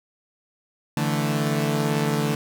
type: chord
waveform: sawtooth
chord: D suspended second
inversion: none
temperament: equal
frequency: 146.83 / 164.81 / 220 Hz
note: D3 / E3 / A3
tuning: 0 / 0 / 0 cents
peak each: -20 / -24 / -22 dBFS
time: 0.97-2.35 s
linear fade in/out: 2 ms
effects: none